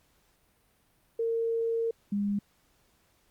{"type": "tone pair in turn", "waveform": "sine", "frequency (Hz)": [457.8, 202.9], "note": ["A#4", "G#3"], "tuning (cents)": [-31, -40], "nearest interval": "octave + major second", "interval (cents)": 1409, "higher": "first", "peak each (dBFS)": -26, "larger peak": "neither", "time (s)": [[1.19, 1.91], [2.12, 2.39]], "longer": "first", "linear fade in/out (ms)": 5, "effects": ["pink hiss -68 dBFS RMS until 3.3 s", "Opus 48 kbps"]}